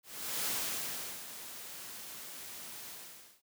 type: noise with ADSR envelope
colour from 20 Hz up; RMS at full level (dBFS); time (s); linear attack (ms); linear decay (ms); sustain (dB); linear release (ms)
white; -34; 0.03-3.42; 430; 770; -12; 540
effects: high-pass 100 Hz 12 dB/octave